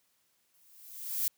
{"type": "noise with exponential growth", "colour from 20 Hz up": "violet", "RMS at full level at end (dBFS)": -28, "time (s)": [0.54, 1.28], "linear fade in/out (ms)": 1, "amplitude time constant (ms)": 160, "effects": ["white hiss -73 dBFS RMS until 1.37 s", "high-pass 60 Hz 12 dB/octave"]}